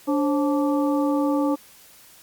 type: harmonic tone with a mistuned harmonic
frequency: 290.3 Hz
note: D4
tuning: 20 cents flat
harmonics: 1 / 2 / 3 / 4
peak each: -20 / -26 / -30 / -32 dBFS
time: 0.07-1.56 s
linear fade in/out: 20 ms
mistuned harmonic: 2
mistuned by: -140 cents
effects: white hiss -50 dBFS RMS until 2.22 s + Opus 48 kbps